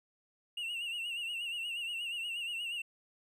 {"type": "tone with vibrato", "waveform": "triangle", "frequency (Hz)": 2794, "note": "F7", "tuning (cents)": 0, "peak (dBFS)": -34, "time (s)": [0.57, 2.82], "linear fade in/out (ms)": 5, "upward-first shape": "sine", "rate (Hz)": 8.4, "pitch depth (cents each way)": 74, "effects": []}